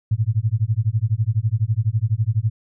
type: tone with tremolo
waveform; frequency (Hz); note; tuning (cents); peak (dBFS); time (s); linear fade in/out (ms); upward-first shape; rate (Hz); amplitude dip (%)
sine; 110; A2; 0; -13; 0.11-2.5; 5; sine; 12; 100
effects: none